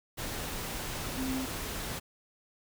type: tone in noise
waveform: sine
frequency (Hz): 261.6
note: C4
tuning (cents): 0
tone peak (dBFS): -32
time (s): 1.17-1.46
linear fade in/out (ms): 20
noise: pink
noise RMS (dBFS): -37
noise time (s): 0.17-2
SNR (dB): +2
effects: none